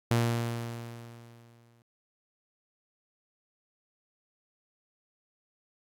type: tone with exponential decay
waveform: sawtooth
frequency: 117.4 Hz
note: A#2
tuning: 13 cents sharp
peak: -18 dBFS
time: 0.11-1.82 s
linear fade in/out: 0 ms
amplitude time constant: 370 ms
effects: AAC 64 kbps